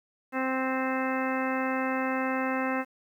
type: harmonic tone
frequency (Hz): 261.6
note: C4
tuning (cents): 0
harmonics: 1 / 2 / 3 / 4 / 5 / 6 / 7 / 8 / 10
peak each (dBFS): -30 / -33 / -35 / -36 / -37 / -38 / -38 / -39 / -40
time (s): 0.32-2.85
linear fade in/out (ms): 50
effects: 10-bit